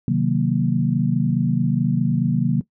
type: chord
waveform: sine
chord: C half-diminished seventh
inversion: none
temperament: equal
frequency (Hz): 130.81 / 155.56 / 185 / 233.1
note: C3 / Eb3 / Gb3 / Bb3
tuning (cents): 0 / 0 / 0 / 0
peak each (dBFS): -22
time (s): 0.08-2.61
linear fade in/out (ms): 2
effects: noise-tail reverb RT60 0.1 s tail -18 dB re dry